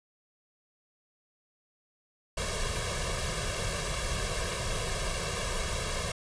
pink noise with comb filter, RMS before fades -32 dBFS, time 2.37-6.12 s, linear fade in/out 5 ms, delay 1.8 ms, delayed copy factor +0.95, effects resampled to 22050 Hz

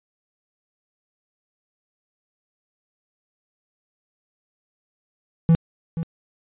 triangle tone with echo, 164.81 Hz, E3, in tune, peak -9 dBFS, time 5.49-5.55 s, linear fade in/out 0 ms, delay 480 ms, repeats 1, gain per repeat -12 dB, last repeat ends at 6.03 s, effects resampled to 8000 Hz

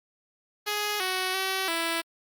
5% pulse tone with pitch steps, 417.1 / 372.4 / 381.2 / 332 Hz, G#4 / F#4 / G4 / E4, +7 / +11 / -48 / +12 cents, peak -15 dBFS, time 0.66-2.02 s, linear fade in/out 20 ms, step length 340 ms, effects Opus 32 kbps

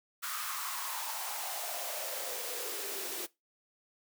white noise with high-pass filter sweep, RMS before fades -38 dBFS, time 0.22-3.27 s, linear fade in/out 20 ms, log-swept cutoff 1300 to 340 Hz, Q 5.2, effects noise-tail reverb RT60 0.2 s tail -20 dB re dry

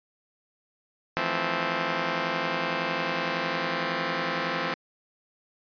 5% pulse chord, F major seventh, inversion third, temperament just, 163.7 / 174.61 / 218.3 / 261.9 Hz, E3 / F3 / A3 / C4, -12 / 0 / -13 / +2 cents, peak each -21 / -21 / -24 / -20 dBFS, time 1.17-4.74 s, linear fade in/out 0 ms, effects resampled to 11025 Hz

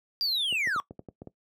triangle linear sweep, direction down, 4836 to 1091 Hz, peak -24 dBFS, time 0.21-0.8 s, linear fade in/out 0 ms
clicks, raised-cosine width 2 ms, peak -27 dBFS, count 8, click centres 0.526 / 0.673 / 0.762 / 0.909 / 0.993 / 1.087 / 1.219 / 1.273 s
effects noise-tail reverb RT60 0.1 s tail -18 dB re dry + high-pass 100 Hz 12 dB/octave

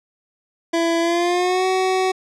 25% pulse tone with pitch glide, 334.1 to 375 Hz, E4 to F#4, +23 to +23 cents, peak -13 dBFS, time 0.73-2.12 s, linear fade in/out 10 ms, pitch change +200 cents, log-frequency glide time 1-1.66 s, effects low-pass 7000 Hz 12 dB/octave

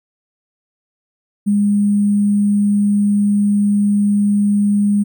sine tone with sample-and-hold, 204.5 Hz, G#3, 26 cents flat, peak -11 dBFS, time 1.46-5.04 s, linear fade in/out 20 ms, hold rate 8820 Hz, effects none

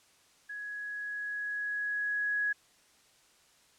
sine tone with level ramp, 1672 Hz, G#6, 11 cents sharp, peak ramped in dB -38 to -27 dBFS, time 0.49-2.53 s, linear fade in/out 10 ms, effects white hiss -64 dBFS RMS until 3.78 s + low-pass 9000 Hz 12 dB/octave

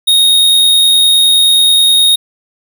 square tone with amplitude modulation, 3729 Hz, A#7, in tune, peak -5 dBFS, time 0.07-2.16 s, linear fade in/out 10 ms, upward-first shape sine, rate 89.5 Hz, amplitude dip 25%, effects none

